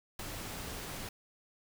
pink noise with ADSR envelope, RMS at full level -39 dBFS, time 0.19-1.09 s, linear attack 4 ms, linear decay 5 ms, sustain -3 dB, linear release 4 ms, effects none

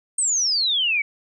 sine exponential sweep, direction down, 8600 to 2217 Hz, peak -18 dBFS, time 0.18-1.02 s, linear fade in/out 5 ms, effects none

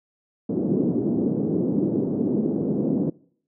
pink band-pass noise, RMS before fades -23 dBFS, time 0.49-3.1 s, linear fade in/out 5 ms, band 180 to 390 Hz, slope 24 dB/octave, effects noise-tail reverb RT60 0.6 s tail -24 dB re dry

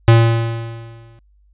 square tone with exponential decay, 115.1 Hz, A#2, 22 cents flat, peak -5 dBFS, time 0.08-1.19 s, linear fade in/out 0 ms, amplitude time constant 240 ms, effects added 50 Hz sine -50 dBFS peak until 1.53 s + resampled to 8000 Hz

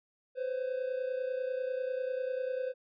triangle tone pair together, 508 / 538.1 Hz, B4 / C5, +49 / +48 cents, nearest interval minor second, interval 99 cents, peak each -31 / -36 dBFS, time 0.35-2.74 s, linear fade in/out 50 ms, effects resampled to 11025 Hz

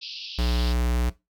white band-pass noise, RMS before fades -37 dBFS, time 0.01-0.74 s, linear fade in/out 20 ms, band 2600 to 5200 Hz, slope 96 dB/octave
square tone, 60.2 Hz, B1, 44 cents flat, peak -22 dBFS, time 0.38-1.1 s, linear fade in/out 10 ms
effects noise-tail reverb RT60 0.2 s tail -17 dB re dry

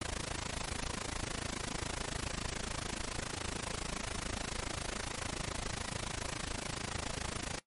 pink noise with amplitude modulation, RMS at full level -35 dBFS, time 0.01-7.59 s, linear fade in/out 5 ms, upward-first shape sine, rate 27.1 Hz, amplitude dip 95%, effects noise-tail reverb RT60 0.1 s tail -17 dB re dry + MP3 48 kbps

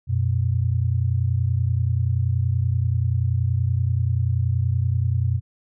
sine tone pair together, 91 / 121.47 Hz, F#2 / B2, -28 / -28 cents, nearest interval perfect fourth, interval 500 cents, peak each -21 dBFS, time 0.07-5.41 s, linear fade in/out 50 ms, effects none

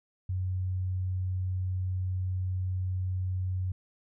sine tone, 92.5 Hz, F#2, in tune, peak -28 dBFS, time 0.29-3.72 s, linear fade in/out 5 ms, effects none

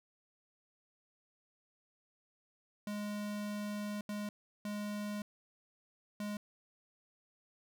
square tone bursts at uneven times, 207.5 Hz, G#3, 1 cent flat, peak -38 dBFS, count 4, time 2.87-4.01 / 4.09-4.29 / 4.65-5.22 / 6.2-6.37 s, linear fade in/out 2 ms, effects none

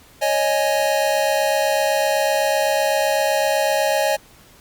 square chord, C# suspended second, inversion none, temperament equal, 554.4 / 622.3 / 830.6 Hz, C#5 / D#5 / G#5, 0 / 0 / 0 cents, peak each -22 / -21 / -23 dBFS, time 0.21-4.17 s, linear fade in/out 20 ms, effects pink hiss -49 dBFS RMS until 4.6 s + Opus 48 kbps

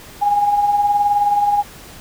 sine tone with tremolo, 820 Hz, G#5, 22 cents flat, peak -10 dBFS, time 0.21-1.63 s, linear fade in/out 20 ms, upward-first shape triangle, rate 19 Hz, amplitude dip 55%, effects pink hiss -39 dBFS RMS until 2 s

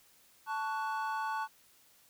triangle chord, F# minor, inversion first, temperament equal with one note detuned, 880 / 1118.4 / 1480 Hz, A5 / C#6 / F#6, 0 / +15 / 0 cents, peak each -33 / -37 / -38 dBFS, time 0.46-1.48 s, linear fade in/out 50 ms, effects white hiss -64 dBFS RMS until 2.09 s

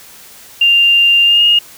sine tone with pitch glide, 2792 to 2849 Hz, F7 to F7, -1 to +34 cents, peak -6 dBFS, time 0.61-1.59 s, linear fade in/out 5 ms, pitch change +35 cents, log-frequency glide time 1.24-1.43 s, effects white hiss -38 dBFS RMS until 1.77 s

